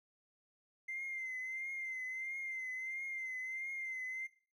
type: tone with vibrato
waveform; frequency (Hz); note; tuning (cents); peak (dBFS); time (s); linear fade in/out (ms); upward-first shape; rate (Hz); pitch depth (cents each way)
triangle; 2081; C7; -10; -36; 0.88-4.27; 10; triangle; 1.5; 54
effects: noise-tail reverb RT60 0.4 s tail -20 dB re dry + tanh soft clip ceiling -36 dBFS